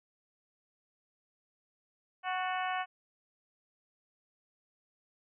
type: harmonic tone with a mistuned harmonic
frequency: 370 Hz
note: F#4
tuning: in tune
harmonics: 2 / 3 / 4 / 5 / 6 / 7 / 8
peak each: -34 / -38 / -40 / -42 / -44 / -45 / -46 dBFS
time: 2.23-2.86 s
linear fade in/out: 50 ms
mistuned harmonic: 5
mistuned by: -44 cents
effects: none